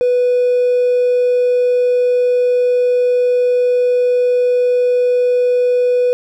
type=tone with hard clipping; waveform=triangle; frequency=493.9 Hz; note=B4; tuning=in tune; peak=-11 dBFS; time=0.01-6.13 s; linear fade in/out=0 ms; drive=4 dB; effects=none